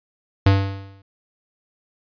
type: tone with exponential decay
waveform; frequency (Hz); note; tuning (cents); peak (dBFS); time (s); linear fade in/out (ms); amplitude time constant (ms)
square; 97.8; G2; -4; -10; 0.46-1.02; 5; 120
effects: resampled to 11025 Hz